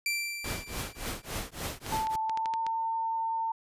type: tone with exponential decay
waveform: sawtooth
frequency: 2349 Hz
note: D7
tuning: in tune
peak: -23 dBFS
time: 0.06-1.4 s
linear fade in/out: 2 ms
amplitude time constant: 290 ms
type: noise with tremolo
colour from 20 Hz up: pink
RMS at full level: -33 dBFS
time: 0.44-2.16 s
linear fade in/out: 5 ms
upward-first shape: triangle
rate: 3.5 Hz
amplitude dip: 100%
type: clicks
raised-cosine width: 0.2 ms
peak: -21 dBFS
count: 9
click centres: 1.657 / 1.864 / 1.97 / 2.07 / 2.296 / 2.374 / 2.458 / 2.538 / 2.666 s
type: tone with pitch glide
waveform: sine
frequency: 880 to 902.7 Hz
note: A5 to A5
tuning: 0 to +44 cents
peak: -28 dBFS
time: 1.92-3.52 s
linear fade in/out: 5 ms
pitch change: +44 cents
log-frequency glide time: 2.21-2.6 s
effects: resampled to 32000 Hz